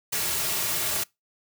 white noise with comb filter, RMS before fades -27 dBFS, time 0.12-1.04 s, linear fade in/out 10 ms, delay 3.9 ms, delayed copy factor -0.55, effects noise-tail reverb RT60 0.2 s tail -24 dB re dry

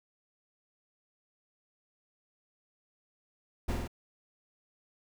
brown noise with echo, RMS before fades -30 dBFS, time 3.68-3.74 s, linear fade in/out 10 ms, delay 46 ms, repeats 3, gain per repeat -2 dB, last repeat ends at 3.878 s, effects none

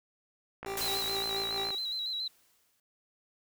click train, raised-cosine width 0.5 ms, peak -25 dBFS, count 61, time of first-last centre 0.63-1.705 s, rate 55.8 Hz
25% pulse tone with tremolo, 392 Hz, G4, in tune, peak -30 dBFS, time 0.66-1.75 s, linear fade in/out 2 ms, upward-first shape triangle, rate 4.5 Hz, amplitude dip 75%
white noise with exponential decay, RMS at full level -34 dBFS, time 0.77-2.8 s, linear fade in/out 2 ms, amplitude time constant 440 ms
sine tone with vibrato, 3983 Hz, B7, 14 cents sharp, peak -32 dBFS, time 0.81-2.28 s, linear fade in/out 5 ms, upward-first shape square, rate 7.2 Hz, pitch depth 42 cents each way
effects none

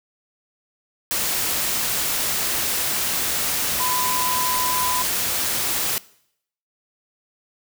sine tone in noise, 1003 Hz, B5, 26 cents sharp, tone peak -23 dBFS, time 3.8-5.02 s, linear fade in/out 0 ms, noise white, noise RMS -23 dBFS, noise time 1.11-5.98 s, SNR -3 dB, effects noise-tail reverb RT60 0.7 s tail -21 dB re dry

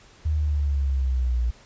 sine linear sweep, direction down, 77.78 to 58.3 Hz, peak -20 dBFS, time 0.25-1.51 s, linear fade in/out 10 ms, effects pink hiss -52 dBFS RMS until 1.65 s + resampled to 16000 Hz

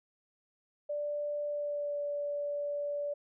sine tone with pitch glide, 587 to 579.3 Hz, D5 to D5, -1 to -24 cents, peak -32 dBFS, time 0.89-3.14 s, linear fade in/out 10 ms, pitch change -23 cents, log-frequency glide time 1.46-1.99 s, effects none

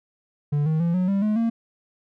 triangle tone with pitch steps, 146.1 / 157.49 / 169.77 / 183.01 / 197.29 / 212.7 / 229.3 Hz, D3 / D#3 / F3 / F#3 / G3 / G#3 / A#3, -9 / +21 / -49 / -19 / +11 / +42 / -28 cents, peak -17 dBFS, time 0.52-1.5 s, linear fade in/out 10 ms, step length 140 ms, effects none

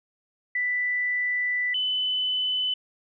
sine tone pair in turn, 1980 / 3013 Hz, B6 / F#7, +4 / +31 cents, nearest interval perfect fifth, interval 727 cents, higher second, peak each -23 dBFS, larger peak neither, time 0.55-1.74 / 1.74-2.74 s, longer first, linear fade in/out 5 ms, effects none

